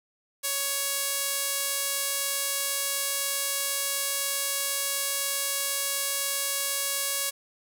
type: tone with band-pass filter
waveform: sawtooth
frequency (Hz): 557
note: C#5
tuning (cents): +8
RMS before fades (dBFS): -29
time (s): 0.43-7.31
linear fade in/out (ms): 20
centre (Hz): 11000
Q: 0.82
effects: none